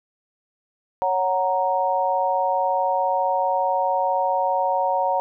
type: chord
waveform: sine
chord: F# major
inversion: second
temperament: equal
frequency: 554.4 / 740 / 932.3 Hz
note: C#5 / F#5 / A#5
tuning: 0 / 0 / 0 cents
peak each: -24 / -23 / -22 dBFS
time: 1.02-5.2 s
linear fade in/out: 0 ms
effects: none